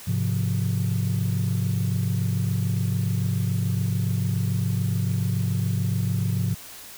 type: chord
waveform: sine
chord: F minor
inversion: first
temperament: equal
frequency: 103.83 / 130.81 / 174.61 Hz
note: Ab2 / C3 / F3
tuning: 0 / 0 / 0 cents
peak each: -23 / -25 / -26 dBFS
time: 0.07-6.55 s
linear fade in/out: 10 ms
effects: tanh soft clip ceiling -16 dBFS + white hiss -42 dBFS RMS until 6.97 s